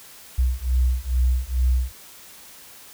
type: beating tone pair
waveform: sine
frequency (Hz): 61.74 / 64.04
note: B1 / C2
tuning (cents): 0 / -37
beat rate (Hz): 2.3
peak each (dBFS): -21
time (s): 0.38-1.92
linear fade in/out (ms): 10
effects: white hiss -45 dBFS RMS until 2.93 s